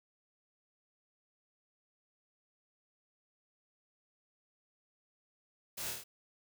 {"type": "noise with echo", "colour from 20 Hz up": "white", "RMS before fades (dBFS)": -42, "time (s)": [5.77, 5.91], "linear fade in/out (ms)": 10, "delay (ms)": 26, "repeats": 5, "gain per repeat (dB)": -2, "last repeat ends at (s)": 6.04, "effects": []}